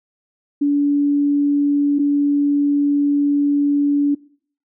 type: tone pair in turn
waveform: sine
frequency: 287.1 / 287.1 Hz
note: D4 / D4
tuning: -39 / -39 cents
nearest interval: unison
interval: 0 cents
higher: neither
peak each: -13 dBFS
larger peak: neither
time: 0.61-1.99 / 1.99-4.15 s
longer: second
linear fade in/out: 10 ms
effects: noise-tail reverb RT60 0.5 s tail -21 dB re dry